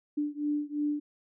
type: beating tone pair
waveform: sine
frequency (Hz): 293.7 / 296.6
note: D4 / D4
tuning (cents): 0 / +17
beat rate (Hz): 2.9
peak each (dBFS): -31 / -32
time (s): 0.17-1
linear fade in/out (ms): 10
effects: none